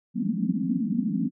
pink band-pass noise, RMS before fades -26 dBFS, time 0.14-1.31 s, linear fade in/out 50 ms, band 170 to 280 Hz, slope 96 dB/octave, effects none

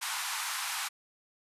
pink band-pass noise, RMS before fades -35 dBFS, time 0.01-0.89 s, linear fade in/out 20 ms, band 840 to 13000 Hz, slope 48 dB/octave, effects resampled to 32000 Hz

